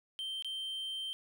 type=tone with dropouts; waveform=triangle; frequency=3130 Hz; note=G7; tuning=3 cents flat; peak=-35 dBFS; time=0.19-1.13 s; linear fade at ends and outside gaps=0 ms; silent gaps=0.424-0.446 s; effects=none